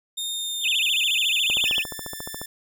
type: tone with pitch glide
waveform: sawtooth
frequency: 3662 to 3570 Hz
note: A#7 to A7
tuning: -32 to +24 cents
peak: -24 dBFS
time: 0.17-1.69 s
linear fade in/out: 10 ms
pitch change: -44 cents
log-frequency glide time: 0.32-0.99 s
type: tone with vibrato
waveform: sine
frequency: 2949 Hz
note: F#7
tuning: 6 cents flat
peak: -20 dBFS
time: 0.61-1.85 s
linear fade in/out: 50 ms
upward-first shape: sine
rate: 14 Hz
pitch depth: 300 cents each way
type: click train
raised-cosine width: 1 ms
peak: -20 dBFS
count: 14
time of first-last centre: 1.5-2.415 s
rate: 14.2 Hz
type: tone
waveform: 5% pulse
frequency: 1769 Hz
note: A6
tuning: 9 cents sharp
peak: -23 dBFS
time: 1.65-2.46 s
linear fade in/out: 5 ms
effects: none